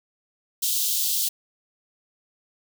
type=high-pass noise; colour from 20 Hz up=white; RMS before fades=-24 dBFS; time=0.62-1.29 s; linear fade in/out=10 ms; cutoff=3100 Hz; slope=48 dB/octave; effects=none